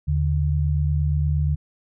sine tone pair together, 78.3 / 146.83 Hz, D#2 / D3, +11 / 0 cents, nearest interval major seventh, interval 1089 cents, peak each -20 / -22 dBFS, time 0.07-1.56 s, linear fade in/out 20 ms, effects none

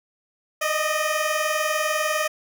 15% pulse tone pair together, 607 / 627 Hz, D#5 / D#5, -43 / +13 cents, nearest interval minor second, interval 56 cents, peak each -18 dBFS, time 0.61-2.28 s, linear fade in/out 10 ms, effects none

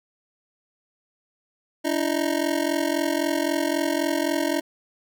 25% pulse ring-modulated tone, 311.1 Hz, D#4, in tune, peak -15 dBFS, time 1.84-4.61 s, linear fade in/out 20 ms, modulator 21.9 Hz, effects none

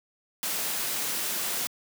white noise, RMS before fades -30 dBFS, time 0.43-1.67 s, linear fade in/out 0 ms, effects high-pass 150 Hz 12 dB/octave

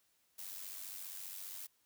blue noise with amplitude modulation, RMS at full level -44 dBFS, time 0.38-1.67 s, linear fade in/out 10 ms, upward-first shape sine, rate 94.9 Hz, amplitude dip 60%, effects white hiss -75 dBFS RMS until 1.85 s

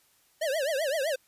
square tone with vibrato, 587.3 Hz, D5, in tune, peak -27 dBFS, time 0.41-1.16 s, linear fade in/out 10 ms, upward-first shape triangle, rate 7.8 Hz, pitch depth 250 cents each way, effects white hiss -65 dBFS RMS until 1.27 s + resampled to 32000 Hz

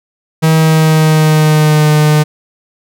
45% pulse tone with pitch glide, 159.5 to 151.68 Hz, D#3 to D#3, +43 to -44 cents, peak -6 dBFS, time 0.42-2.24 s, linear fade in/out 20 ms, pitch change -87 cents, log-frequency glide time 0.56-1.9 s, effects none

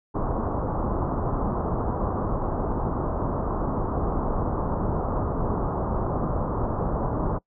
pink low-pass noise, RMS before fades -26 dBFS, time 0.14-7.39 s, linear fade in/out 20 ms, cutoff 1200 Hz, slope 48 dB/octave, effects noise-tail reverb RT60 0.1 s tail -24 dB re dry

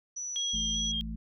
sine tone, 5920 Hz, F#8, in tune, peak -34 dBFS, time 0.16-0.92 s, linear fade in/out 10 ms
sine tone with vibrato, 3258 Hz, G#7, 34 cents flat, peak -30 dBFS, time 0.36-1.01 s, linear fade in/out 0 ms, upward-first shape square, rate 2.6 Hz, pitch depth 20 cents each way
harmonic tone, 55 Hz, A1, in tune, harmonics 1 / 3 / 4, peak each -36 / -42 / -39 dBFS, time 0.53-1.16 s, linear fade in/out 10 ms
effects none

